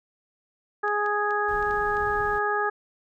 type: harmonic tone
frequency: 415.3 Hz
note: G#4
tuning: in tune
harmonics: 1 / 2 / 3 / 4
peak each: -28 / -28 / -28 / -28 dBFS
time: 0.83-2.7 s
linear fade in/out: 10 ms
type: clicks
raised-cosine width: 0.2 ms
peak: -29 dBFS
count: 6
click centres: 0.88 / 1.062 / 1.308 / 1.627 / 1.71 / 1.969 s
type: noise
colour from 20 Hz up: brown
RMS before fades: -40 dBFS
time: 1.48-2.39 s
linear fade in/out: 5 ms
effects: none